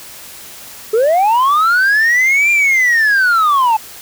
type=linear two-way sweep; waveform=sine; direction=up then down; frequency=415.3 to 2400 to 852 Hz; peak=-6 dBFS; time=0.93-3.77 s; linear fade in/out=10 ms; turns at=2.51 s; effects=tanh soft clip ceiling -8 dBFS + white hiss -34 dBFS RMS until 4.01 s